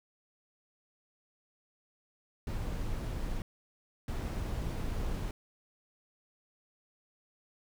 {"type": "noise bursts at uneven times", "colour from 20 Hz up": "brown", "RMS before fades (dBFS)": -35, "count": 2, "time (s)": [[2.47, 3.42], [4.08, 5.31]], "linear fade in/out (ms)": 2, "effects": []}